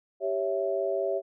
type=chord; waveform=sine; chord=C# diminished; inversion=second; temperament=equal; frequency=392 / 554.4 / 659.3 Hz; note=G4 / C#5 / E5; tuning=0 / 0 / 0 cents; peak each=-30 dBFS; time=0.2-1.22 s; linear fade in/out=50 ms; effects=none